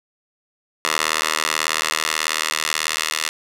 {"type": "tone with high-pass filter sweep", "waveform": "10% pulse", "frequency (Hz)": 78.3, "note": "D#2", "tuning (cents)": 11, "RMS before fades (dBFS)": -22, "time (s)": [0.85, 3.29], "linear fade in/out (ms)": 0, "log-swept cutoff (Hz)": [1200, 2100], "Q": 0.73, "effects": ["low-pass 11000 Hz 12 dB/octave", "7-bit"]}